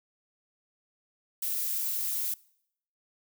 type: noise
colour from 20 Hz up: violet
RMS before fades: -31 dBFS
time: 1.42-2.34 s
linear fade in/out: 5 ms
effects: noise-tail reverb RT60 0.7 s tail -23 dB re dry